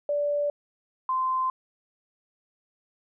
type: tone pair in turn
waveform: sine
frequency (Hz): 582 / 1037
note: D5 / C6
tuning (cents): -16 / -16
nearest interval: minor seventh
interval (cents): 1000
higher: second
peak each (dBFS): -23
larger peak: neither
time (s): 0.09-0.5 / 1.09-1.5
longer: neither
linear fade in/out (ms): 2
effects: none